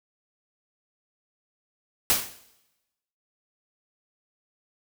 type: noise with exponential decay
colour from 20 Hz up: white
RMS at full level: -18 dBFS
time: 2.1-2.39 s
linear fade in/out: 0 ms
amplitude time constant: 61 ms
effects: noise-tail reverb RT60 1.0 s tail -17 dB re dry